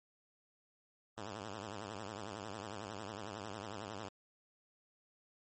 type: tone with vibrato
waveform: 5% pulse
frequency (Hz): 103.83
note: G#2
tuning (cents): 0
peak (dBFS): -32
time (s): 1.17-4.09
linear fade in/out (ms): 10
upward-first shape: triangle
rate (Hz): 11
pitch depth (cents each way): 190
effects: MP3 32 kbps